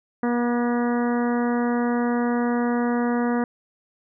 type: harmonic tone with a mistuned harmonic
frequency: 240 Hz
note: B3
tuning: 49 cents flat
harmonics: 1 / 2 / 3 / 4 / 5 / 6 / 7 / 8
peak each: -21 / -27 / -31 / -33 / -35 / -37 / -38 / -39 dBFS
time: 0.23-3.44 s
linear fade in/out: 2 ms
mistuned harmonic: 6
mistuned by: +23 cents
effects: none